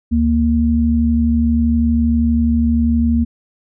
sine tone pair together, 73.42 / 232.7 Hz, D2 / A#3, 0 / -3 cents, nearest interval octave + minor sixth, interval 1997 cents, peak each -16 / -13 dBFS, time 0.11-3.25 s, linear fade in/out 20 ms, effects none

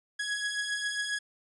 sawtooth beating tone pair, 1664 / 1671.4 Hz, G#6 / G#6, +3 / +11 cents, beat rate 7.4 Hz, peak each -33 / -28 dBFS, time 0.19-1.19 s, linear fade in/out 10 ms, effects resampled to 24000 Hz

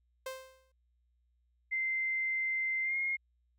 sawtooth tone with exponential decay, 523.3 Hz, C5, in tune, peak -32 dBFS, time 0.26-0.72 s, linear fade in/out 5 ms, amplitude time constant 100 ms
sine tone with pitch glide, 2080 to 2142 Hz, C7 to C7, -11 to +40 cents, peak -30 dBFS, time 1.71-3.17 s, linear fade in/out 20 ms, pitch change +51 cents, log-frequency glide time 2.83-2.96 s
effects added 60 Hz sine -70 dBFS peak until 3.58 s

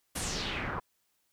pink noise with low-pass filter sweep, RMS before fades -35 dBFS, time 0.15-0.8 s, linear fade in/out 10 ms, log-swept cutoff 11000 to 1100 Hz, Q 3, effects white hiss -75 dBFS RMS until 1.32 s

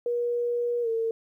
sine tone with pitch glide, 479.3 to 453.2 Hz, A#4 to A#4, +48 to -49 cents, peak -24 dBFS, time 0.06-1.11 s, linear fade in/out 2 ms, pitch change -97 cents, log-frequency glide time 0.82-0.88 s, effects 11-bit

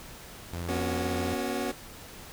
sawtooth tone with pitch glide, 86 to 87.5 Hz, F2 to F2, -26 to +4 cents, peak -29 dBFS, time 0.53-1.34 s, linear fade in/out 0 ms, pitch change +30 cents, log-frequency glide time 0.71-1.08 s
25% pulse chord, B suspended second, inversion none, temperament equal with one note detuned, 240.7 / 277.2 / 370 Hz, B3 / C#4 / F#4, -44 / 0 / 0 cents, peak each -30 dBFS, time 0.68-1.72 s, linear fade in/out 10 ms
effects pink hiss -46 dBFS RMS until 2.32 s

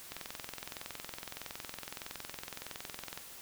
click train, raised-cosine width 0.2 ms, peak -23 dBFS, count 67, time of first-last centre 0.12-3.176 s, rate 21.6 Hz, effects white hiss -50 dBFS RMS until 3.41 s

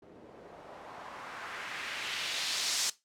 blue noise with low-pass filter sweep, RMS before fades -38 dBFS, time 0.02-2.9 s, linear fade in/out 5 ms, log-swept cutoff 340 to 6200 Hz, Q 1.4, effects noise-tail reverb RT60 0.2 s tail -17 dB re dry

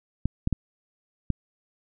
clicks, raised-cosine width 5 ms, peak -11 dBFS, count 4, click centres 0.256 / 0.474 / 0.527 / 1.303 s, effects none

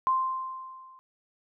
sine tone with level ramp, 1045 Hz, C6, 2 cents flat, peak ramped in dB -20 to -50 dBFS, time 0.07-0.99 s, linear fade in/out 0 ms, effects none

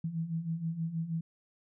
sine beating tone pair, 160 / 166.3 Hz, D#3 / E3, +49 / +16 cents, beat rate 6.3 Hz, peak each -38 / -33 dBFS, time 0.04-1.21 s, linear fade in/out 5 ms, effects none

